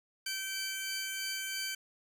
15% pulse tone pair together, 1545 / 2316 Hz, G6 / D7, -26 / -25 cents, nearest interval perfect fifth, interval 701 cents, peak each -31 / -32 dBFS, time 0.26-1.75 s, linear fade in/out 5 ms, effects none

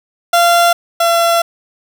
30% pulse tone pair in turn, 689 / 678.3 Hz, F5 / E5, -24 / +49 cents, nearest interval unison, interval 27 cents, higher first, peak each -5 / -7 dBFS, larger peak first, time 0.33-0.73 / 1-1.42 s, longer second, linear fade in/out 5 ms, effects none

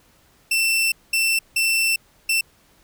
sawtooth tone bursts at uneven times, 2682 Hz, E7, 29 cents sharp, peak -14 dBFS, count 4, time 0.51-0.92 / 1.13-1.39 / 1.56-1.96 / 2.29-2.41 s, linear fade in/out 5 ms, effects pink hiss -57 dBFS RMS until 2.83 s

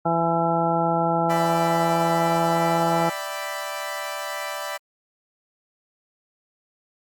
harmonic tone, 167.3 Hz, E3, 26 cents sharp, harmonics 1 / 2 / 3 / 4 / 5 / 6 / 8, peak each -26 / -28 / -29 / -25 / -23 / -35 / -29 dBFS, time 0.05-3.1 s, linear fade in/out 10 ms
20% pulse chord, E minor seventh, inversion third, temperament equal, 587.3 / 659.3 / 784 / 987.8 Hz, D5 / E5 / G5 / B5, 0 / 0 / 0 / 0 cents, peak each -27 / -30 / -31 / -29 dBFS, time 1.29-4.78 s, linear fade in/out 20 ms
effects Opus 48 kbps

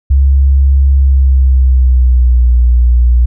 sine tone with pitch glide, 68.1 to 60.32 Hz, C#2 to B1, -30 to -40 cents, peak -4 dBFS, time 0.1-3.26 s, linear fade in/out 10 ms, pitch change -210 cents, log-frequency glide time 0.94-2.52 s, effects none

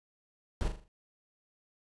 brown noise with echo, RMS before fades -31 dBFS, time 0.61-0.68 s, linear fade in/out 0 ms, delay 40 ms, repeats 5, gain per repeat -7 dB, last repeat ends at 0.88 s, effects resampled to 24000 Hz

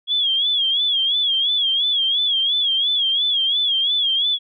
sine tone with vibrato, 3322 Hz, G#7, in tune, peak -16 dBFS, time 0.07-4.39 s, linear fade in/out 50 ms, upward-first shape sine, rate 2.9 Hz, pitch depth 99 cents each way, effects none

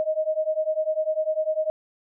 sine beating tone pair, 620 / 630 Hz, D#5 / D#5, -6 / +21 cents, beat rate 10 Hz, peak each -25 dBFS, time 0-1.7 s, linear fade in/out 0 ms, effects none

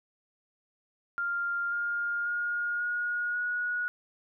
sine tone with pitch steps, 1396.9 / 1411.5 / 1426.3 / 1441.2 / 1456.2 Hz, F6 / F6 / F6 / F#6 / F#6, 0 / +18 / +36 / -46 / -28 cents, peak -28 dBFS, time 1.18-3.88 s, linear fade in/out 0 ms, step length 540 ms, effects none

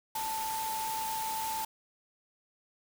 sine tone in noise, 884 Hz, A5, 8 cents sharp, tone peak -33 dBFS, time 0.15-1.65 s, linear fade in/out 5 ms, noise white, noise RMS -39 dBFS, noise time 0.15-1.65 s, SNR +3 dB, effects none

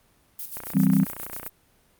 violet noise with tremolo, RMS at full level -34 dBFS, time 0.39-1.48 s, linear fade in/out 2 ms, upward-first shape square, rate 7.5 Hz, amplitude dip 60%
click train, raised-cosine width 0.5 ms, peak -21 dBFS, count 28, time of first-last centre 0.57-1.464 s, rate 30.2 Hz
sine chord, C major, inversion first, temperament equal, 164.81 / 196 / 261.6 Hz, E3 / G3 / C4, 0 / 0 / 0 cents, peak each -22 / -19 / -23 dBFS, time 0.74-1.05 s, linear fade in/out 20 ms
effects pink hiss -62 dBFS RMS until 1.99 s + Opus 32 kbps

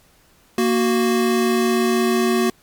square tone pair together, 233.1 / 370 Hz, A#3 / F#4, 0 / 0 cents, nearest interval minor sixth, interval 800 cents, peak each -19 dBFS, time 0.58-2.5 s, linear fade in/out 2 ms, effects pink hiss -55 dBFS RMS until 2.62 s + MP3 96 kbps

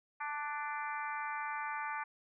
harmonic tone with a mistuned harmonic, 293.7 Hz, D4, in tune, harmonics 3 / 4 / 5 / 6 / 7 / 8, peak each -40 / -42 / -44 / -46 / -47 / -48 dBFS, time 0.2-2.04 s, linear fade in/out 10 ms, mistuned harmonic 5, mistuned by +21 cents, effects none

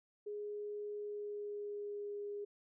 sine tone with pitch glide, 415.3 to 409.6 Hz, G#4 to G#4, 0 to -24 cents, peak -40 dBFS, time 0.26-2.45 s, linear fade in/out 10 ms, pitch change -24 cents, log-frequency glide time 0.98-2.16 s, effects none

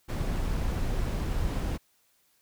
brown noise, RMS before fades -29 dBFS, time 0.08-1.78 s, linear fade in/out 20 ms, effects white hiss -68 dBFS RMS until 2.41 s

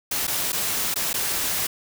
white noise with dropouts, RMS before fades -25 dBFS, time 0.11-1.67 s, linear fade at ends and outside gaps 5 ms, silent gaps 0.27-0.277 / 0.522-0.528 / 0.942-0.958 / 1.131-1.14 s, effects none

